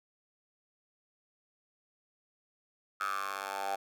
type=tone with high-pass filter sweep; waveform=10% pulse; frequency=98 Hz; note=G2; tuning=in tune; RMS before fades=-36 dBFS; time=3-3.76 s; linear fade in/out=10 ms; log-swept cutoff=1300 to 770 Hz; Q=9.3; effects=none